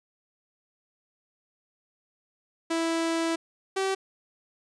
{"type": "tone pair in turn", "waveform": "sawtooth", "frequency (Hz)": [329.6, 385.1], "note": ["E4", "G4"], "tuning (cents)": [0, -31], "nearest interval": "minor third", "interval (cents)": 269, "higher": "second", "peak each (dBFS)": -21, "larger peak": "neither", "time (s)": [[2.7, 3.36], [3.76, 3.95]], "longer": "first", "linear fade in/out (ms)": 10, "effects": ["resampled to 22050 Hz"]}